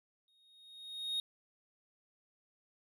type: tone with exponential growth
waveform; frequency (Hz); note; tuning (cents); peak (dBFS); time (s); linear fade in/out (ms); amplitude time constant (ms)
triangle; 3729; A#7; 0; -30; 0.28-1.2; 1; 200
effects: none